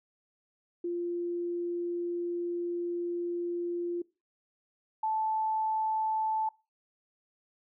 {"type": "tone pair in turn", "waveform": "sine", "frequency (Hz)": [347.3, 875.1], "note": ["F4", "A5"], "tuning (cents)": [-10, -10], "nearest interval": "octave + major third", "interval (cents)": 1600, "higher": "second", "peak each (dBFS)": [-30, -27], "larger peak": "second", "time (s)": [[0.84, 4.02], [5.03, 6.49]], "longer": "first", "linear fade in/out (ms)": 5, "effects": ["noise-tail reverb RT60 0.3 s tail -23 dB re dry"]}